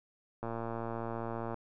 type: click train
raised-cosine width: 1 ms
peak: -24 dBFS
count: 129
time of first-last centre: 0.43-1.543 s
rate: 115 Hz
effects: none